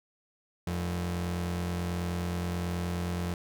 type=ring-modulated tone; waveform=45% pulse; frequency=130.81 Hz; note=C3; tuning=in tune; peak=-27 dBFS; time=0.67-3.34 s; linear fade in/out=2 ms; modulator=44.7 Hz; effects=none